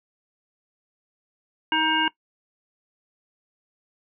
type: harmonic tone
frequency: 315 Hz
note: D#4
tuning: 21 cents sharp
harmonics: 1 / 3 / 5 / 7 / 9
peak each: -28 / -23 / -25 / -31 / -25 dBFS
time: 1.72-2.08 s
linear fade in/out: 2 ms
effects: noise-tail reverb RT60 0.1 s tail -20 dB re dry